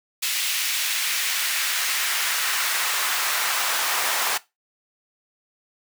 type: noise with high-pass filter sweep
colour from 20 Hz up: pink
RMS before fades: -24 dBFS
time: 0.22-4.38 s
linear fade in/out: 10 ms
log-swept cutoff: 2700 to 920 Hz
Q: 1.1
effects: noise-tail reverb RT60 0.2 s tail -18 dB re dry